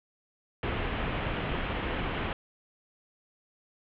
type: low-pass noise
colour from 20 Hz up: pink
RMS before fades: -32 dBFS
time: 0.63-2.33 s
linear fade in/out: 2 ms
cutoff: 3200 Hz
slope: 48 dB/octave
effects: none